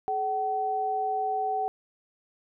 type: tone pair together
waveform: sine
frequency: 426.2 / 760 Hz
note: G#4 / F#5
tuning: +45 / +46 cents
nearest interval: minor seventh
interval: 1001 cents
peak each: -33 / -26 dBFS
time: 0.08-1.68 s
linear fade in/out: 0 ms
effects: none